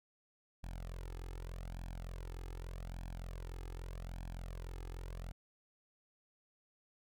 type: tone with flanger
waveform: sawtooth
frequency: 43.47 Hz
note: F1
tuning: 7 cents flat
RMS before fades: -45 dBFS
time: 0.63-5.32 s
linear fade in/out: 10 ms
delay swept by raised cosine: 1.2 to 2.4 ms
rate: 0.83 Hz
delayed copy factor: +0.75
effects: none